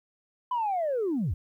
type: linear sweep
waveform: sine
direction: down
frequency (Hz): 1016 to 61.74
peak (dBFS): -24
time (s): 0.51-1.34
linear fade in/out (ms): 5
effects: tanh soft clip ceiling -22 dBFS + 11-bit